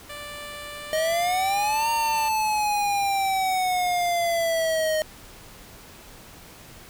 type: tone with pitch glide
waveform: 10% pulse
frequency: 587.3 to 594.5 Hz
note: D5 to D5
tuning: 0 to +21 cents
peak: -27 dBFS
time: 0.09-2.29 s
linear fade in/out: 10 ms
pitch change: +21 cents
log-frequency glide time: 0.61-1.68 s
type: exponential two-way sweep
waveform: square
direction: up then down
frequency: 619 to 924 to 619 Hz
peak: -22 dBFS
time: 0.93-5.02 s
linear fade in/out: 0 ms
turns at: 1.9 s
effects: pink hiss -46 dBFS RMS until 6.89 s